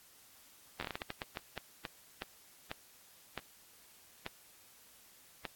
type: slowing click train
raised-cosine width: 0.3 ms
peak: -22 dBFS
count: 18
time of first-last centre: 0.8-5.452 s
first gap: 11 ms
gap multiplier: 1.34
effects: white hiss -61 dBFS RMS until 5.55 s + AAC 64 kbps